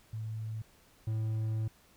sine / triangle tone pair in turn, 110 / 110 Hz, A2 / A2, 0 / 0 cents, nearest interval unison, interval 0 cents, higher neither, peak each -35 / -28 dBFS, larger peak second, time 0.13-0.62 / 1.07-1.68 s, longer second, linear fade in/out 5 ms, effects pink hiss -63 dBFS RMS until 1.96 s

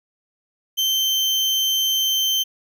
35% pulse tone, 3109 Hz, G7, 15 cents flat, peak -16 dBFS, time 0.77-2.44 s, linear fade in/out 20 ms, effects none

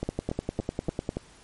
two click trains, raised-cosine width 2 ms, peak -16 / -14 dBFS, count 5 / 11, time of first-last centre 0.03-1.17 / 0.09-1.091 s, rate 3.51 / 9.99 Hz, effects pink hiss -54 dBFS RMS until 1.43 s + MP3 48 kbps

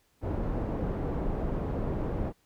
pink low-pass noise, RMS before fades -31 dBFS, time 0.21-2.33 s, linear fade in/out 50 ms, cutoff 620 Hz, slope 12 dB/octave, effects pink hiss -69 dBFS RMS until 2.45 s

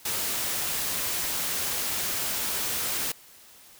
white noise, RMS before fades -29 dBFS, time 0.05-3.12 s, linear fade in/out 5 ms, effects white hiss -52 dBFS RMS until 3.79 s

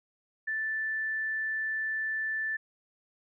sine tone, 1760 Hz, A6, in tune, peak -29 dBFS, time 0.47-2.57 s, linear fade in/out 10 ms, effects none

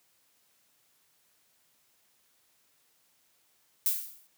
violet noise with exponential decay, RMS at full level -24 dBFS, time 3.86-4.27 s, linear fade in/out 1 ms, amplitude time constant 87 ms, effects white hiss -69 dBFS RMS until 4.37 s + high-pass 80 Hz 12 dB/octave

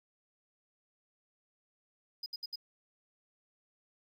triangle tone bursts, 4978 Hz, D#8, in tune, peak -36 dBFS, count 4, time 2.23-2.558 s, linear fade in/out 5 ms, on 31 ms, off 68 ms, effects none

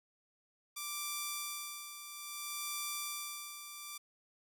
5% pulse tone with tremolo, 1174.7 Hz, D6, in tune, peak -25 dBFS, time 0.76-3.98 s, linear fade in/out 10 ms, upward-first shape sine, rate 0.6 Hz, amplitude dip 65%, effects none

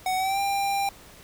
square tone with pitch glide, 746 to 794.9 Hz, F#5 to G5, +14 to +24 cents, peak -24 dBFS, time 0.06-0.89 s, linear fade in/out 2 ms, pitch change +110 cents, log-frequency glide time 0.16-0.39 s, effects pink hiss -49 dBFS RMS until 1.23 s

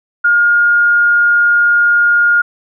sine tone, 1421 Hz, F6, 30 cents sharp, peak -7 dBFS, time 0.24-2.42 s, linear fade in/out 10 ms, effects none

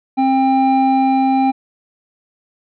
triangle tone pair together, 265.4 / 795.3 Hz, C4 / G5, +25 / +25 cents, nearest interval octave + perfect fifth, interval 1900 cents, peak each -12 dBFS, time 0.17-1.52 s, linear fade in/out 20 ms, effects resampled to 11025 Hz

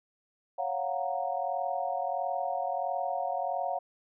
sine chord, Gb major seventh, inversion second, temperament equal, 554.4 / 698.5 / 740 / 932.3 Hz, Db5 / F5 / Gb5 / Bb5, 0 / 0 / 0 / 0 cents, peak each -36 / -33 / -33 / -39 dBFS, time 0.58-3.79 s, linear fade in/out 10 ms, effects none

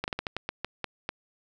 slowing click train, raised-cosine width 0.3 ms, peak -14 dBFS, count 10, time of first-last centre 0.04-1.091 s, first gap 39 ms, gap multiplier 1.26, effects none

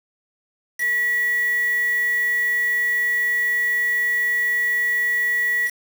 sine tone with quantisation, 1936 Hz, B6, 35 cents flat, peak -18 dBFS, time 0.78-5.71 s, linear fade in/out 50 ms, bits 5, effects none

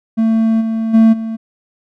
triangle tone with level steps, 223.8 Hz, A3, 30 cents sharp, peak -8 / -13 / -3 / -17 dBFS, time 0.17-1.37 s, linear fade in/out 20 ms, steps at 0.6 / 0.93 / 1.12 s, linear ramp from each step 20 ms, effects none

